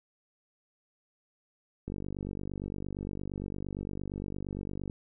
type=click train; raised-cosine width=3 ms; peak=-24 dBFS; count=148; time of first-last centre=1.88-4.898 s; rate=48.7 Hz; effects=none